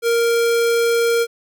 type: tone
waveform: square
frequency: 466.2 Hz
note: A#4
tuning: in tune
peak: -15 dBFS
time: 0.02-1.27 s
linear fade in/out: 50 ms
effects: none